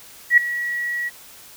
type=tone with ADSR envelope; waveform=sine; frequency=1924 Hz; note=B6; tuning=46 cents flat; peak=-6 dBFS; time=0.3-1.1 s; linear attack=76 ms; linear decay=3 ms; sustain=-16 dB; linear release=25 ms; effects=white hiss -44 dBFS RMS until 1.56 s